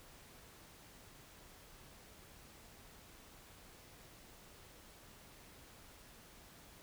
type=silence; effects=pink hiss -59 dBFS RMS until 6.82 s